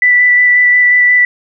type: tone with vibrato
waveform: sine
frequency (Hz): 1975.5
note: B6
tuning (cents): 0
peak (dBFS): -5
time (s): 0.02-1.25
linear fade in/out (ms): 2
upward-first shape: square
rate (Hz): 5.6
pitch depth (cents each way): 8
effects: none